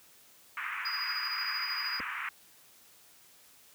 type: band-pass noise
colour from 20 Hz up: pink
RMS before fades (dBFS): -37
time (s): 0.57-2.29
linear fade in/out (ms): 2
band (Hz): 1100 to 2500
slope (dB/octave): 48
type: tone with tremolo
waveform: triangle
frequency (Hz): 4919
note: D#8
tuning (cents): -21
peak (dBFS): -31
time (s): 0.85-2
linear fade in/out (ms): 5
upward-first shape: sine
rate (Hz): 13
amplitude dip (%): 45
type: clicks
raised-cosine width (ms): 2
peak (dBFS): -31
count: 2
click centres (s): 2 / 2.004
effects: white hiss -59 dBFS RMS until 3.74 s + high-pass 60 Hz 12 dB/octave